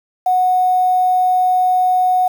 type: tone with quantisation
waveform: sine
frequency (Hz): 735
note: F#5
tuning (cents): -12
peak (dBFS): -11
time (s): 0.26-2.28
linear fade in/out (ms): 5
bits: 6
effects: none